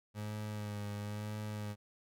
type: tone with vibrato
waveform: 30% pulse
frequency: 104.7 Hz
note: G#2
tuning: 15 cents sharp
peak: -36 dBFS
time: 0.14-1.76 s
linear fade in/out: 50 ms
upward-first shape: sine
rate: 1 Hz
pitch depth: 29 cents each way
effects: none